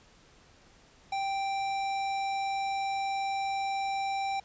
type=tone with hard clipping; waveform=sine; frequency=784 Hz; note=G5; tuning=in tune; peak=-31 dBFS; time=1.12-4.4 s; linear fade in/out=5 ms; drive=15 dB; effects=pink hiss -59 dBFS RMS until 4.44 s + resampled to 16000 Hz